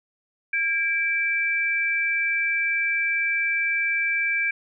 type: tone pair together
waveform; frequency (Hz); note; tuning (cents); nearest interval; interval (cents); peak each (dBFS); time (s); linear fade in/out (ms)
sine; 1624.3 / 2329; G#6 / D7; -39 / -15; tritone; 624; -26 / -22; 0.53-4.51; 5
effects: none